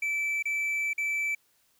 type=tone with dropouts; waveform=triangle; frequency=2319 Hz; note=D7; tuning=22 cents flat; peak=-25 dBFS; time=0.02-1.35 s; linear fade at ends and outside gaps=5 ms; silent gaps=0.426-0.454 / 0.933-0.979 s; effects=white hiss -68 dBFS RMS until 1.79 s